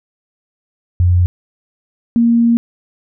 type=tone pair in turn; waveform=sine; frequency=88.9 / 233.6 Hz; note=F2 / A#3; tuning=+31 / +4 cents; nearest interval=octave + perfect fourth; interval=1673 cents; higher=second; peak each=-8 dBFS; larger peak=neither; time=1-1.26 / 2.16-2.57 s; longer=second; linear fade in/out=0 ms; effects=none